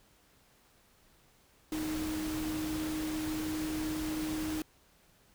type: tone in noise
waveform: sine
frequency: 311.1 Hz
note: D#4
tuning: in tune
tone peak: -33 dBFS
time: 1.72-4.62 s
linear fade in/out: 2 ms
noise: pink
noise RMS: -41 dBFS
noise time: 1.72-4.62 s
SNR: +5 dB
effects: pink hiss -65 dBFS RMS until 5.34 s